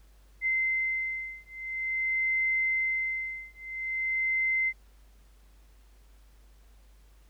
sine beating tone pair, 2072 / 2072.48 Hz, C7 / C7, -17 / -17 cents, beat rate 0.48 Hz, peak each -30 dBFS, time 0.41-4.73 s, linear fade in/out 50 ms, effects added 50 Hz sine -54 dBFS peak until 7.29 s + pink hiss -66 dBFS RMS until 7.29 s

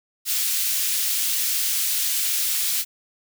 white high-pass noise, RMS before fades -23 dBFS, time 0.25-2.85 s, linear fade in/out 50 ms, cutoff 2700 Hz, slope 12 dB/octave, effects none

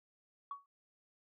sine tone with exponential decay, 1124 Hz, C#6, 24 cents sharp, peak -36 dBFS, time 0.51-0.66 s, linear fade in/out 2 ms, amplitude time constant 32 ms, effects tanh soft clip ceiling -32 dBFS

